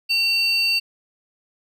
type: tone pair together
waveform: triangle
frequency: 2731 / 4593 Hz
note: F7 / D8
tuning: -39 / -39 cents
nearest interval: major sixth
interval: 900 cents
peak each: -18 dBFS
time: 0.09-0.8 s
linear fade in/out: 20 ms
effects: tanh soft clip ceiling -9 dBFS